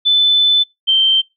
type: tone pair in turn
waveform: sine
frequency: 3510 / 3127 Hz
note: A7 / G7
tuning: -5 / -5 cents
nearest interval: major second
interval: 200 cents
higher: first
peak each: -9 dBFS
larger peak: neither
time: 0.05-0.64 / 0.87-1.22 s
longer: first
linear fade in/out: 20 ms
effects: noise-tail reverb RT60 0.2 s tail -25 dB re dry